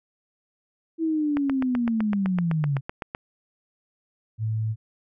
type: linear sweep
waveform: sine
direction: down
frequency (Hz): 329.6 to 131.3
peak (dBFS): -21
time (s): 0.98-2.81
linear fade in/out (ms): 50
type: click train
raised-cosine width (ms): 0.5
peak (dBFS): -15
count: 15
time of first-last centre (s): 1.37-3.149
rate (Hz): 7.87
type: tone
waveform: sine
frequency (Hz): 110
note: A2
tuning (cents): 0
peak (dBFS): -23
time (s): 4.38-4.76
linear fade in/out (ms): 50
effects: none